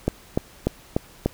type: click train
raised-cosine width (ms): 2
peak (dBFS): -6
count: 5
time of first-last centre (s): 0.08-1.26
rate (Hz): 3.39
effects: pink hiss -49 dBFS RMS until 1.33 s